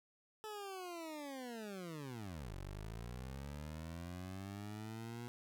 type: linear two-way sweep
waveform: 20% pulse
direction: down then up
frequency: 436 to 45.06 to 120.9 Hz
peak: -40 dBFS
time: 0.44-5.28 s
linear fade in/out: 0 ms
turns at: 2.55 s
effects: none